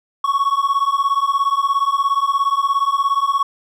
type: beating tone pair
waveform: triangle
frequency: 1103 / 1120 Hz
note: C#6 / C#6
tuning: -9 / +18 cents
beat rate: 17 Hz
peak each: -16 dBFS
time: 0.24-3.43 s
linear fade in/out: 5 ms
effects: none